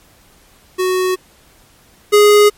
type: tone pair in turn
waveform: square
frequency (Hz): 370 / 415.3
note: F#4 / G#4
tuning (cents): 0 / 0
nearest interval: major second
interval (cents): 200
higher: second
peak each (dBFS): -14 / -6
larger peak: second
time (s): 0.78-1.16 / 2.12-2.5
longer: neither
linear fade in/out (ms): 20
effects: pink hiss -49 dBFS RMS until 2.57 s + MP3 64 kbps